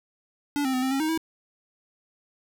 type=tone with pitch steps; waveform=square; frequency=288.4 / 262.8 / 255.2 / 262.7 / 271.7 / 313.1 / 323.4 Hz; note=D4 / C4 / C4 / C4 / C#4 / D#4 / E4; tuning=-31 / +8 / -43 / +7 / -35 / +11 / -33 cents; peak=-24 dBFS; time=0.56-1.176 s; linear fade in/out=0 ms; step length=88 ms; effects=none